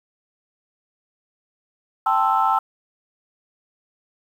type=chord; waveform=sine; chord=A minor seventh; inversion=third; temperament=equal; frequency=784 / 880 / 1046.5 / 1318.5 Hz; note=G5 / A5 / C6 / E6; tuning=0 / 0 / 0 / 0 cents; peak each=-21 / -20 / -24 / -20 dBFS; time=2.06-2.59 s; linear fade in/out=5 ms; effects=tanh soft clip ceiling -7 dBFS + 8-bit